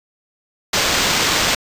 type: noise with sample-and-hold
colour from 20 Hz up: white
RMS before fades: -17 dBFS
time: 0.73-1.55 s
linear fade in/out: 5 ms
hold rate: 11025 Hz
effects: resampled to 32000 Hz